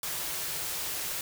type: band-stop noise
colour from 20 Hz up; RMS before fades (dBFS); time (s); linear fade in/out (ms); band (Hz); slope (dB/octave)
white; -34; 0.03-1.21; 2; 190 to 280; 96
effects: none